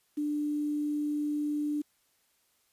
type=tone with quantisation; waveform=sine; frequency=296.1 Hz; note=D4; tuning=14 cents sharp; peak=-28 dBFS; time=0.17-1.82 s; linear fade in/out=10 ms; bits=9; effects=white hiss -71 dBFS RMS until 2.72 s + resampled to 32000 Hz